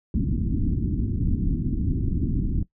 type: low-pass noise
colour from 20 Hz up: pink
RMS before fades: -24 dBFS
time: 0.14-2.63 s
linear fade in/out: 2 ms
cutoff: 310 Hz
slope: 48 dB/octave
effects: noise-tail reverb RT60 0.1 s tail -18 dB re dry